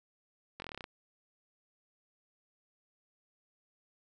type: slowing click train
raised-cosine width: 0.3 ms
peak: -26 dBFS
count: 10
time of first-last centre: 0.6-0.841 s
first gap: 21 ms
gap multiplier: 1.06
effects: none